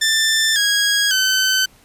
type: tone with pitch steps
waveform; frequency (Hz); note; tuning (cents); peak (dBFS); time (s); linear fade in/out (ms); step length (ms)
15% pulse; 1775 / 1646.6 / 1527.5; A6 / G#6 / G6; +15 / -15 / -45; -8; 0.01-1.66; 10; 550
effects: pink hiss -51 dBFS RMS until 1.84 s + resampled to 32000 Hz